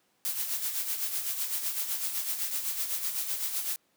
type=noise with tremolo; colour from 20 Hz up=blue; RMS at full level=-30 dBFS; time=0.25-3.76 s; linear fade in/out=0 ms; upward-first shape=sine; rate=7.9 Hz; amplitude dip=55%; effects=pink hiss -70 dBFS RMS until 3.96 s + high-pass 200 Hz 12 dB/octave